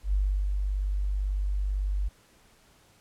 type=tone with ADSR envelope; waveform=sine; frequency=49 Hz; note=G1; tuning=in tune; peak=-21 dBFS; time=0.03-2.09 s; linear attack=99 ms; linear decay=330 ms; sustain=-4 dB; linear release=15 ms; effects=pink hiss -60 dBFS RMS until 3 s + low-pass 12000 Hz 12 dB/octave